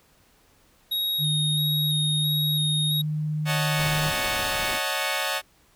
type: tone with vibrato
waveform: square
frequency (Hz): 3753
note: A#7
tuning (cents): +11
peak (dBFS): -24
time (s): 0.91-3.02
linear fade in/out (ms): 10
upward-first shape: square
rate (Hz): 1.5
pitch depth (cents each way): 14
type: tone with pitch glide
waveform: sine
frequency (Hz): 151.6 to 152.83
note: D#3 to D#3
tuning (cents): -45 to -31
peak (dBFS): -24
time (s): 1.18-4.12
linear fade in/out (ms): 50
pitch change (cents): +14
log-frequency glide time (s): 2.28-3.28
type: chord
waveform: 10% pulse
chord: D# half-diminished seventh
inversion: third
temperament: equal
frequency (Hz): 554.4 / 622.3 / 740 / 880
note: C#5 / D#5 / F#5 / A5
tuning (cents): 0 / 0 / 0 / 0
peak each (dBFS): -22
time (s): 3.45-5.42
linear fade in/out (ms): 50
type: noise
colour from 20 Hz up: pink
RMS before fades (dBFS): -34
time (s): 3.76-4.8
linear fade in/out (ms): 50
effects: pink hiss -60 dBFS RMS until 5.75 s